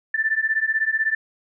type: beating tone pair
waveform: sine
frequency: 1760 / 1776 Hz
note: A6 / A6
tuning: 0 / +16 cents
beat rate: 16 Hz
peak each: -22 dBFS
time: 0.14-1.15 s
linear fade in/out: 5 ms
effects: none